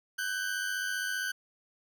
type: tone pair together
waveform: 40% pulse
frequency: 1499.8 / 1595 Hz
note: F#6 / G6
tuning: +23 / +30 cents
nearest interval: minor second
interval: 107 cents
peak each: -32 / -35 dBFS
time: 0.18-1.32 s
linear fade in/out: 10 ms
effects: none